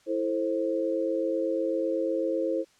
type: chord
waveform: sine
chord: A minor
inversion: second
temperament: just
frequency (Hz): 330 / 440 / 528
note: E4 / A4 / C5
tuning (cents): +2 / 0 / +16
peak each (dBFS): -29 / -32 / -28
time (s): 0.06-2.65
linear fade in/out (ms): 50
effects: white hiss -62 dBFS RMS until 2.79 s + low-pass 7000 Hz 12 dB/octave